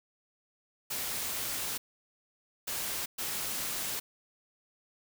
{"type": "noise bursts at uneven times", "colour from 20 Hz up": "white", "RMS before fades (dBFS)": -35, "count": 3, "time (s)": [[0.9, 1.78], [2.67, 3.06], [3.18, 4]], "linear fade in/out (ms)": 10, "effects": []}